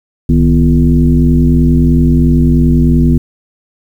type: tone with frequency modulation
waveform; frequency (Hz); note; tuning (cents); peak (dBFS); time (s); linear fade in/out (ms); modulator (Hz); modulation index
sine; 157.1; D#3; +17; -5; 0.29-3.18; 5; 90.4; 1.4
effects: 7-bit